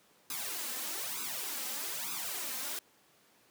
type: noise with flanger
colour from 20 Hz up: white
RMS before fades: -38 dBFS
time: 0.3-2.79 s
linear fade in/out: 2 ms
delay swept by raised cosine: 0.79 to 3.89 ms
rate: 1.1 Hz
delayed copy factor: +1
effects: pink hiss -65 dBFS RMS until 3.5 s + high-pass 200 Hz 12 dB/octave